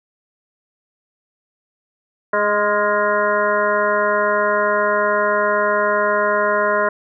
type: harmonic tone with a mistuned harmonic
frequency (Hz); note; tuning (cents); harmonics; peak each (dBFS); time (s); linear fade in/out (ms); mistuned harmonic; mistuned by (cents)
207.7; G#3; 0; 1 / 2 / 3 / 5 / 6 / 7 / 8 / 9; -31 / -23 / -19 / -20 / -31 / -22 / -27 / -27; 2.33-6.89; 5; 7; -40
effects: none